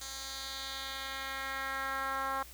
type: tone with band-pass filter sweep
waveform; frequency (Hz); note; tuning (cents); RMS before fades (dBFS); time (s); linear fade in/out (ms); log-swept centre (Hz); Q
10% pulse; 269; C4; +48; -38; 0.01-2.43; 5; 6100 to 1100; 1.6
effects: added 60 Hz sine -53 dBFS peak until 2.53 s + white hiss -53 dBFS RMS until 2.53 s